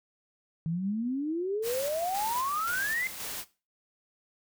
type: exponential sweep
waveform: sine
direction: up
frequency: 157.7 to 2100 Hz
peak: -28 dBFS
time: 0.66-3.07 s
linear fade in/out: 0 ms
type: noise with tremolo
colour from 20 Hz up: white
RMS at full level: -37 dBFS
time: 1.62-3.45 s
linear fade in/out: 50 ms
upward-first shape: square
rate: 1.9 Hz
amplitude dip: 40%
effects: noise-tail reverb RT60 0.3 s tail -17 dB re dry